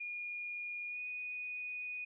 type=tone with pitch glide; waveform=sine; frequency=2432 to 2477 Hz; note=D#7 to D#7; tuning=-40 to -8 cents; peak=-39 dBFS; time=0-2.05 s; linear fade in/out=10 ms; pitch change=+32 cents; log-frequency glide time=0.88-1 s; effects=none